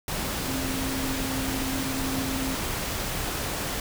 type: tone in noise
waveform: sine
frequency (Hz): 265.3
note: C4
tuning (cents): +24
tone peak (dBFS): -30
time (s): 0.48-2.55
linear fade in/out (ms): 2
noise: pink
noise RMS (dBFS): -30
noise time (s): 0.08-3.8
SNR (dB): -3
effects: none